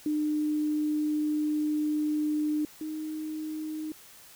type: tone pair in turn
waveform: sine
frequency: 302.2 / 310.2 Hz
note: D4 / D#4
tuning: +50 / -5 cents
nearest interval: unison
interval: 45 cents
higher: second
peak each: -25 / -32 dBFS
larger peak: first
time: 0.06-2.65 / 2.81-3.92 s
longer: first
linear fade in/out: 2 ms
effects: white hiss -52 dBFS RMS until 4.35 s